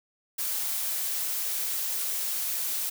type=noise with high-pass filter sweep; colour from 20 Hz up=blue; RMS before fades=-30 dBFS; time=0.38-2.9 s; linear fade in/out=10 ms; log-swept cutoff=590 to 310 Hz; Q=1.6; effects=none